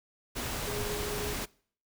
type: tone in noise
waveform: sine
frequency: 415.3 Hz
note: G#4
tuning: in tune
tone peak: -36 dBFS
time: 0.66-1.34 s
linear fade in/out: 20 ms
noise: pink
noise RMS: -35 dBFS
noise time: 0.35-1.46 s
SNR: -4 dB
effects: noise-tail reverb RT60 0.5 s tail -23 dB re dry